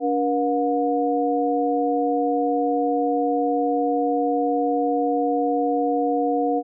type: tone cluster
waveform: sine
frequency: 286.5 / 480 / 719 Hz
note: D4 / B4 / F#5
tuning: -43 / -49 / -50 cents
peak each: -23 dBFS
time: 0-6.63 s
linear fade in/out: 50 ms
effects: none